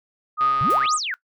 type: tone with tremolo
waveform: sine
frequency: 1241 Hz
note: D#6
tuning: 5 cents flat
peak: -16 dBFS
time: 0.37-0.99 s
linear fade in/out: 50 ms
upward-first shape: sine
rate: 3.5 Hz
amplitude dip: 35%
type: click train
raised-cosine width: 0.3 ms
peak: -19 dBFS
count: 61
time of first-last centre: 0.41-0.858 s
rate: 134 Hz
type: exponential two-way sweep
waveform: sine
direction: up then down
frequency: 110 to 8740 to 1406 Hz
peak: -24 dBFS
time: 0.61-1.14 s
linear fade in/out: 0 ms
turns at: 0.95 s
type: noise with exponential decay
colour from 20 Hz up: white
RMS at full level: -35 dBFS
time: 0.7-0.86 s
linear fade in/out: 5 ms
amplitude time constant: 34 ms
effects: noise-tail reverb RT60 0.1 s tail -19 dB re dry